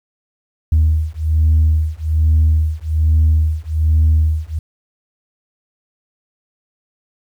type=beating tone pair; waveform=sine; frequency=77.78 / 78.98 Hz; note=D#2 / D#2; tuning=0 / +26 cents; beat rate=1.2 Hz; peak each=-13 dBFS; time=0.72-4.59 s; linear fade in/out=5 ms; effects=tanh soft clip ceiling -6 dBFS + 8-bit